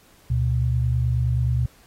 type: tone pair together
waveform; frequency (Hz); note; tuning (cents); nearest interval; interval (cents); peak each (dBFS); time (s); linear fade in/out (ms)
sine; 72.2 / 121.71; D2 / B2; -29 / -25; major sixth; 904; -23 / -20; 0.3-1.66; 5
effects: pink hiss -55 dBFS RMS until 1.86 s + AAC 48 kbps